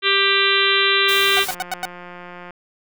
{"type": "harmonic tone", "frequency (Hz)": 393.8, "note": "G4", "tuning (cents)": 8, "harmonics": [1, 3, 4, 5, 6, 7, 8, 9, 10], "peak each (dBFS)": [-23, -23, -23, -23, -23, -23, -23, -23, -23], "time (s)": [0.02, 1.46], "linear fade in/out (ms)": 50}
{"type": "noise", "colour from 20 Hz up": "white", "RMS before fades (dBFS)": -29, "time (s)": [1.08, 1.55], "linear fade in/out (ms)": 10}
{"type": "tone bursts", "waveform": "sawtooth", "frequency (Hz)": 744, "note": "F#5", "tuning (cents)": 9, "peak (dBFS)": -17, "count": 5, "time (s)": [1.37, 1.853], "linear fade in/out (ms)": 0, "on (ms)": 23, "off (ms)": 92}
{"type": "click train", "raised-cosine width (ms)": 0.5, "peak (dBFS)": -22, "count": 181, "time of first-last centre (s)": [1.49, 2.507], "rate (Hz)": 177}
{"effects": []}